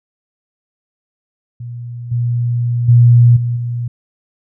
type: tone with level steps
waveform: sine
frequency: 119.9 Hz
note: A#2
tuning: 49 cents sharp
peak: -24 / -13 / -4 / -14 / -17 dBFS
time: 1.6-3.88 s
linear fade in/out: 5 ms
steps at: 2.11 / 2.88 / 3.36 / 3.56 s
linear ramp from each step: 10 ms
effects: none